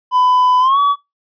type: tone with pitch glide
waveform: triangle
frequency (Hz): 1002 to 1137.8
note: B5 to C#6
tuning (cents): +25 to +45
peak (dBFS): -8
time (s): 0.11-0.96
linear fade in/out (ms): 50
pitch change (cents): +220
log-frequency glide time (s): 0.6-0.79
effects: noise-tail reverb RT60 0.2 s tail -21 dB re dry + resampled to 11025 Hz